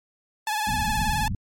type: tone with vibrato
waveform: sawtooth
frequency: 856 Hz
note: A5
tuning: 48 cents flat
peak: -20 dBFS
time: 0.47-1.28 s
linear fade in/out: 2 ms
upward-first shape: sine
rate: 19 Hz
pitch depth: 54 cents each way
type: low-pass noise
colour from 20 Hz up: pink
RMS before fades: -28 dBFS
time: 0.67-1.35 s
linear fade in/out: 2 ms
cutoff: 260 Hz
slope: 96 dB/octave
effects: MP3 64 kbps